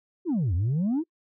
sine exponential two-way sweep, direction down then up, 390 to 81.4 to 347.5 Hz, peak -20 dBFS, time 0.25-1.04 s, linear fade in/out 50 ms, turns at 0.54 s, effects noise-tail reverb RT60 0.1 s tail -25 dB re dry + tanh soft clip ceiling -21 dBFS

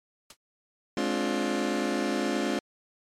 white noise with exponential decay, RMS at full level -37 dBFS, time 0.3-0.37 s, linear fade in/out 5 ms, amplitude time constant 15 ms
30% pulse chord, D half-diminished seventh, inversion second, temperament just, 211.4 / 264.3 / 293.7 / 352.4 Hz, Ab3 / C4 / D4 / F4, +31 / +18 / 0 / +16 cents, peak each -29 dBFS, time 0.97-2.59 s, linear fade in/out 2 ms
effects low-pass 8000 Hz 12 dB/octave + MP3 64 kbps

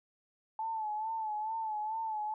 sine tone with vibrato, 871 Hz, A5, 18 cents flat, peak -33 dBFS, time 0.59-2.34 s, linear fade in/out 2 ms, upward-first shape sine, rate 2.3 Hz, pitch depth 56 cents each way, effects none

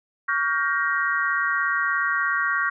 sine chord, G half-diminished seventh, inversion second, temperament just, 1128.9 / 1411.2 / 1568 / 1881.6 Hz, Db6 / F6 / G6 / Bb6, +31 / +18 / 0 / +16 cents, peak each -26 dBFS, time 0.28-2.7 s, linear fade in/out 10 ms, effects none

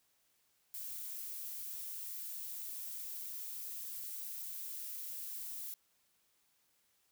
violet noise, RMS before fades -44 dBFS, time 0.74-5.74 s, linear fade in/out 0 ms, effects white hiss -75 dBFS RMS until 7.11 s

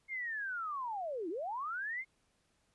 sine linear two-way sweep, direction down then up, 2166 to 307.6 to 2166 Hz, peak -36 dBFS, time 0.08-2.05 s, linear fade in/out 50 ms, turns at 1.29 s, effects pink hiss -75 dBFS RMS until 2.74 s + resampled to 24000 Hz

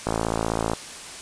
click train, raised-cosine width 1 ms, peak -9 dBFS, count 38, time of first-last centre 0.07-0.734 s, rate 55.7 Hz, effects white hiss -38 dBFS RMS until 1.21 s + resampled to 22050 Hz

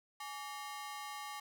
sawtooth ring-modulated tone, 995 Hz, B5, 13 cents sharp, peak -36 dBFS, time 0.2-1.4 s, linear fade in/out 5 ms, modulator 158 Hz, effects none

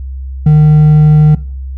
triangle tone with hard clipping, 152.1 Hz, D#3, 39 cents flat, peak -3 dBFS, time 0.46-1.35 s, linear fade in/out 5 ms, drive 5 dB, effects noise-tail reverb RT60 0.5 s tail -20 dB re dry + added 66 Hz sine -19 dBFS peak until 1.77 s

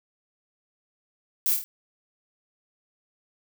violet noise with echo, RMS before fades -24 dBFS, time 1.46-1.54 s, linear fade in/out 0 ms, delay 25 ms, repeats 4, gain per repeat -4 dB, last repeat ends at 1.64 s, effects none

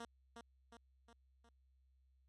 10% pulse tone with echo, 233.1 Hz, A#3, in tune, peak -39 dBFS, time 0-0.05 s, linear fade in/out 2 ms, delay 360 ms, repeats 4, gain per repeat -5 dB, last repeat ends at 1.49 s, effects added 65 Hz sine -70 dBFS peak until 2.28 s + resampled to 22050 Hz

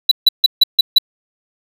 triangle tone bursts, 3951 Hz, B7, in tune, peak -3 dBFS, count 6, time 0.09-0.984 s, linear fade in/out 5 ms, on 24 ms, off 150 ms, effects none

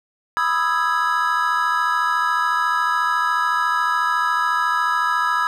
triangle chord, E major seventh, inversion second, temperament equal, 987.8 / 1244.5 / 1318.5 / 1661.2 Hz, B5 / D#6 / E6 / G#6, 0 / 0 / 0 / 0 cents, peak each -21 dBFS, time 0.37-5.47 s, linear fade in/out 0 ms, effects none

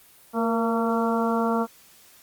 harmonic tone with a mistuned harmonic, 227.9 Hz, A#3, 39 cents flat, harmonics 1 / 2 / 3 / 4 / 5 / 6, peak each -24 / -27 / -29 / -30 / -31 / -32 dBFS, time 0.33-1.67 s, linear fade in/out 50 ms, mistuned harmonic 2, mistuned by +34 cents, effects white hiss -53 dBFS RMS until 2.22 s + Opus 32 kbps

